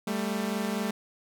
sawtooth tone pair together, 197.9 / 222.1 Hz, G3 / A3, +17 / +16 cents, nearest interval major second, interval 199 cents, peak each -27 dBFS, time 0.07-0.91 s, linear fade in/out 5 ms, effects none

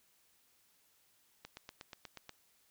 click train, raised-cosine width 0.2 ms, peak -29 dBFS, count 8, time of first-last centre 1.45-2.293 s, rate 8.3 Hz, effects white hiss -71 dBFS RMS until 2.7 s

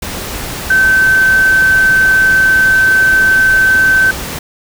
sine tone in noise, 1540 Hz, G6, 31 cents flat, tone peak -6 dBFS, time 0.7-4.11 s, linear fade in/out 5 ms, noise pink, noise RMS -22 dBFS, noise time 0.02-4.39 s, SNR +13 dB, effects none

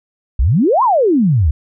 sine exponential two-way sweep, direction up then down, 50.7 to 1093 to 66.3 Hz, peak -9 dBFS, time 0.39-1.51 s, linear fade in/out 5 ms, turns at 0.83 s, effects none

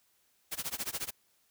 white noise with tremolo, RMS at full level -34 dBFS, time 0.51-1.11 s, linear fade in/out 20 ms, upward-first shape sine, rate 14 Hz, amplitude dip 95%, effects white hiss -71 dBFS RMS until 1.5 s

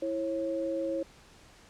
sine tone pair together, 329.6 / 544 Hz, E4 / C#5, 0 / -33 cents, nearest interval major sixth, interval 867 cents, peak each -33 / -31 dBFS, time 0.02-1.03 s, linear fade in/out 5 ms, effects pink hiss -56 dBFS RMS until 1.69 s + low-pass 8000 Hz 12 dB/octave

